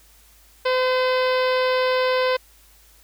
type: harmonic tone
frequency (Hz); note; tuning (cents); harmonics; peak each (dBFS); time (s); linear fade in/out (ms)
511; C5; -41; 1 / 2 / 3 / 4 / 5 / 6 / 7 / 8 / 9 / 10; -19 / -25 / -29 / -31 / -33 / -35 / -36 / -37 / -38 / -39; 0.65-2.37; 10
effects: added 52 Hz sine -54 dBFS peak until 3.03 s + white hiss -54 dBFS RMS until 3.03 s